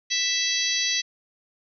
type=harmonic tone with a mistuned harmonic; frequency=659 Hz; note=E5; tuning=1 cent flat; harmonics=3 / 4 / 5 / 6 / 7 / 8 / 9; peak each=-30 / -32 / -30 / -28 / -30 / -34 / -28 dBFS; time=0.1-1.02 s; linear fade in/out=20 ms; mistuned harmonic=9; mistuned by=+19 cents; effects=none